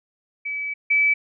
sine tone pair in turn, 2292 / 2301 Hz, D7 / D7, -43 / -36 cents, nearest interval unison, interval 7 cents, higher second, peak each -25 / -15 dBFS, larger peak second, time 0.45-0.74 / 0.9-1.14 s, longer first, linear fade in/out 10 ms, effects none

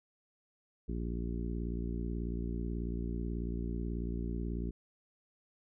harmonic tone, 58.27 Hz, A#1, in tune, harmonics 1 / 2 / 3 / 4 / 5 / 6 / 7, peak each -36 / -45 / -41 / -43 / -46 / -46 / -49 dBFS, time 0.88-4.71 s, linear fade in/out 10 ms, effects none

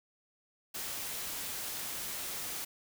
white noise, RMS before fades -39 dBFS, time 0.74-2.65 s, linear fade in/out 10 ms, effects none

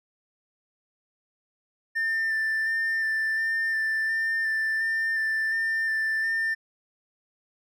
triangle tone with vibrato, 1786 Hz, A6, 25 cents sharp, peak -21 dBFS, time 1.95-6.55 s, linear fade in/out 20 ms, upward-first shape square, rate 1.4 Hz, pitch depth 13 cents each way, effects tanh soft clip ceiling -18 dBFS

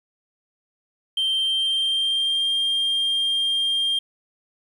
sine tone with pitch glide, 3141 to 3200 Hz, G7 to G7, +3 to +35 cents, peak -17 dBFS, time 1.17-3.99 s, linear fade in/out 5 ms, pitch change +32 cents, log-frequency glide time 1.39-2.52 s, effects tanh soft clip ceiling -18 dBFS + 9-bit

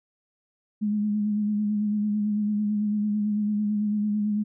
sine tone with vibrato, 209.2 Hz, G#3, 13 cents sharp, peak -22 dBFS, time 0.81-4.44 s, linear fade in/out 20 ms, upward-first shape sine, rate 9 Hz, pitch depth 30 cents each way, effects none

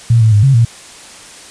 sine tone with pitch steps, 116.2 / 110.6 / 103.6 / 135.9 / 116.2 Hz, A#2 / A2 / G#2 / C#3 / A#2, -5 / +9 / -4 / -34 / -5 cents, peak -5 dBFS, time 0.1-0.65 s, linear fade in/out 5 ms, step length 110 ms, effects white hiss -35 dBFS RMS until 1.5 s + resampled to 22050 Hz

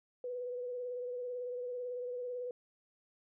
sine tone with vibrato, 493.9 Hz, B4, in tune, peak -37 dBFS, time 0.24-2.51 s, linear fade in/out 2 ms, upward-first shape triangle, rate 18 Hz, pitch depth 37 cents each way, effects none

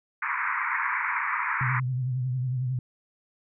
pink band-pass noise, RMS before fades -28 dBFS, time 0.22-1.8 s, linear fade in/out 5 ms, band 930 to 2300 Hz, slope 96 dB/octave
sine tone with vibrato, 127.3 Hz, C3, 47 cents flat, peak -25 dBFS, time 1.61-2.79 s, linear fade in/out 2 ms, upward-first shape triangle, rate 11 Hz, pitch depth 77 cents each way
effects none

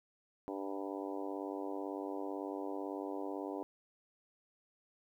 harmonic tone with a mistuned harmonic, 98 Hz, G2, in tune, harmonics 3 / 4 / 5 / 6 / 7 / 8 / 9 / 10, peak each -42 / -44 / -46 / -48 / -49 / -50 / -51 / -52 dBFS, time 0.48-3.63 s, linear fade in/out 0 ms, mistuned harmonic 9, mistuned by +17 cents, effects 12-bit

